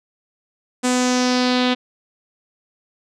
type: tone with low-pass filter sweep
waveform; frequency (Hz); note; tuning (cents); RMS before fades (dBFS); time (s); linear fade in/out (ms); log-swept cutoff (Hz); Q
sawtooth; 250.4; B3; +24; -18; 0.83-1.75; 20; 8200 to 3500; 3.2
effects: none